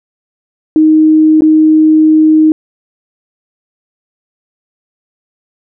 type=tone with dropouts; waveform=sine; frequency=312.2 Hz; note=D#4; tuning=6 cents sharp; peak=-3 dBFS; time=0.76-2.52 s; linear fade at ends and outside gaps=1 ms; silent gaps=1.408-1.42 s; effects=none